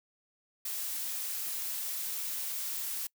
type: noise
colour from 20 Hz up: blue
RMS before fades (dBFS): -36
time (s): 0.65-3.07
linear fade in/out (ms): 5
effects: noise-tail reverb RT60 0.1 s tail -24 dB re dry